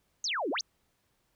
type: exponential two-way sweep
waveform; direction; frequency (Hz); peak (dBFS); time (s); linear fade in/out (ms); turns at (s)
sine; down then up; 6770 to 253.7 to 6770; -29; 0.24-0.61; 2; 0.5
effects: pink hiss -74 dBFS RMS until 1.35 s